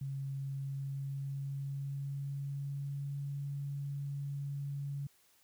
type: tone with pitch glide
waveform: sine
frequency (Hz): 137 to 141.01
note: C#3 to C#3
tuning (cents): -20 to +30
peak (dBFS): -36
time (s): 0.01-5.07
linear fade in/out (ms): 5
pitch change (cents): +50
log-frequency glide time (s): 0.51-3.23
effects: white hiss -68 dBFS RMS until 5.43 s